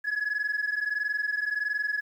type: tone pair together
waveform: sine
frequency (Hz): 1678.5 / 1700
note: G#6 / G#6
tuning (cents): +18 / +40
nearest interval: unison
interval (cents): 22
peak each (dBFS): -28 / -27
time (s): 0.04-2.01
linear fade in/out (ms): 20
effects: tanh soft clip ceiling -23 dBFS + 10-bit